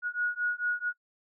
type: beating tone pair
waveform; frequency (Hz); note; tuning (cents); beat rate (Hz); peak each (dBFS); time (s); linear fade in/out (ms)
sine; 1450 / 1454.5; F#6 / F#6; -35 / -30; 4.5; -31; 0.02-0.93; 50
effects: noise-tail reverb RT60 0.1 s tail -22 dB re dry